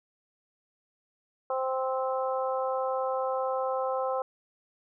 harmonic tone, 261.5 Hz, C4, 1 cent flat, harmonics 2 / 3 / 4 / 5, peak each -29 / -33 / -35 / -37 dBFS, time 1.5-4.22 s, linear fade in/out 2 ms, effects none

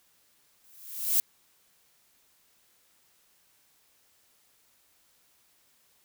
violet noise with exponential growth, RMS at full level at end -21 dBFS, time 0.64-1.2 s, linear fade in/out 1 ms, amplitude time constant 120 ms, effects white hiss -66 dBFS RMS until 6.04 s

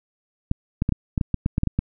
clicks, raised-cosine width 5 ms, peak -8 dBFS, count 12, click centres 0.514 / 0.821 / 0.891 / 0.923 / 1.178 / 1.212 / 1.343 / 1.461 / 1.581 / 1.634 / 1.673 / 1.79 s, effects none

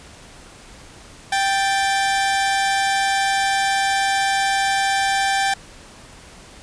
sawtooth tone pair together, 784 / 1760 Hz, G5 / A6, 0 / 0 cents, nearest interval octave + major second, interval 1400 cents, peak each -14 / -21 dBFS, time 1.32-5.54 s, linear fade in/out 5 ms, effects pink hiss -43 dBFS RMS until 6.62 s + resampled to 22050 Hz

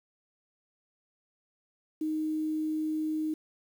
sine tone with quantisation, 311.1 Hz, D#4, in tune, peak -28 dBFS, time 2.01-3.34 s, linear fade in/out 5 ms, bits 9, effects none

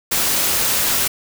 white noise, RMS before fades -18 dBFS, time 0.11-1.08 s, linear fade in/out 10 ms, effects none

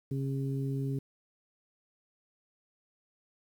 harmonic tone, 136.1 Hz, C#3, 31 cents flat, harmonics 1 / 2 / 3, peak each -31 / -37 / -41 dBFS, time 0.11-0.99 s, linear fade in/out 5 ms, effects 10-bit

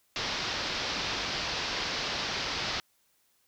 white low-pass noise, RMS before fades -33 dBFS, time 0.16-2.8 s, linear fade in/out 0 ms, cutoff 5400 Hz, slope 48 dB/octave, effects white hiss -70 dBFS RMS until 3.47 s

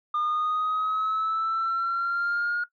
sine exponential sweep, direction up, 1210 to 1434 Hz, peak -22 dBFS, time 0.14-2.64 s, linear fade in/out 5 ms, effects noise-tail reverb RT60 0.1 s tail -18 dB re dry + tanh soft clip ceiling -21 dBFS

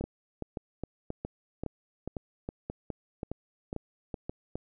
two click trains, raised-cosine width 2 ms, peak -21 / -21 dBFS, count 12 / 9, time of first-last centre 0.01-4.555 / 0.04-4.295 s, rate 2.42 / 1.88 Hz, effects none

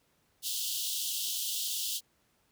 pink high-pass noise, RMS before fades -34 dBFS, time 0.42-2.01 s, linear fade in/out 50 ms, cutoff 2900 Hz, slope 96 dB/octave, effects pink hiss -71 dBFS RMS until 2.51 s + high-pass 60 Hz 12 dB/octave

